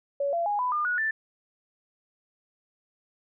sine tone with pitch steps, 563 / 681.2 / 824.3 / 997.4 / 1206.8 / 1460.2 / 1766.9 Hz, C#5 / F5 / G#5 / B5 / D6 / F#6 / A6, +27 / -43 / -13 / +17 / +47 / -23 / +7 cents, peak -24 dBFS, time 0.2-1.11 s, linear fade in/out 5 ms, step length 130 ms, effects none

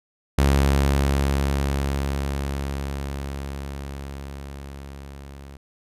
sawtooth tone with level ramp, 69.3 Hz, C#2, in tune, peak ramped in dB -11 to -35 dBFS, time 0.38-5.57 s, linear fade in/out 5 ms, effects resampled to 32000 Hz

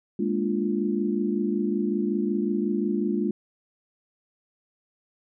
sine chord, Bb dominant seventh, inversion third, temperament equal, 207.7 / 233.1 / 293.7 / 349.2 Hz, Ab3 / Bb3 / D4 / F4, 0 / 0 / 0 / 0 cents, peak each -26 / -30 / -30 / -28 dBFS, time 0.19-3.31 s, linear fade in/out 5 ms, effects none

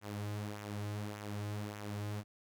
sawtooth tone with flanger, 103.83 Hz, G#2, in tune, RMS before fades -41 dBFS, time 0.01-2.24 s, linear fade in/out 50 ms, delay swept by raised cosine 0.21 to 4.41 ms, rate 1.7 Hz, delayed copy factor -0.55, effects none

